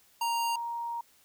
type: tone pair in turn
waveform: square / sine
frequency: 932.3 / 937.1 Hz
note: A#5 / A#5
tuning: 0 / +9 cents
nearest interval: unison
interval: 9 cents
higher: second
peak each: -28 / -32 dBFS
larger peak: first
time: 0.21-0.56 / 0.56-1.01 s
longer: second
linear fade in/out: 5 ms
effects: white hiss -63 dBFS RMS until 1.24 s